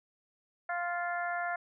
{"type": "harmonic tone", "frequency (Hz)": 349.2, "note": "F4", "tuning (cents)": 0, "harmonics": [2, 3, 4, 5, 6], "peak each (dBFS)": [-34, -43, -37, -39, -46], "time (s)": [0.69, 1.56], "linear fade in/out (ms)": 5, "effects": []}